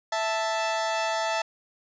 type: tone pair together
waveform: sawtooth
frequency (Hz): 659.3 / 880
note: E5 / A5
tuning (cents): 0 / 0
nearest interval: perfect fourth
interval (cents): 500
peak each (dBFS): -24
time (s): 0.12-1.42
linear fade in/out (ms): 5
effects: resampled to 16000 Hz